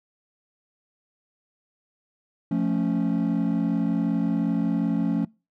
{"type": "chord", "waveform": "triangle", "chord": "F augmented", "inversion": "none", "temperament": "equal", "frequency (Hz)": [174.61, 220, 277.2], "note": ["F3", "A3", "C#4"], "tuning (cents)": [0, 0, 0], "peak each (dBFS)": -23, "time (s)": [2.51, 5.25], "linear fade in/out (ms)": 5, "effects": ["noise-tail reverb RT60 0.3 s tail -26 dB re dry", "tanh soft clip ceiling -14 dBFS"]}